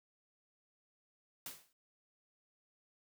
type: noise with exponential decay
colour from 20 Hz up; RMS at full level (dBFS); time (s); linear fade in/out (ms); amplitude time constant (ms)
white; -42; 1.46-1.73; 2; 58
effects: none